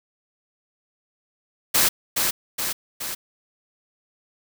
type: noise with echo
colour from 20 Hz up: white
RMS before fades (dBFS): -18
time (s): 1.74-1.89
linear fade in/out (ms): 10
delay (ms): 420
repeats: 3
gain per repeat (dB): -4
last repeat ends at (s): 3.15
effects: none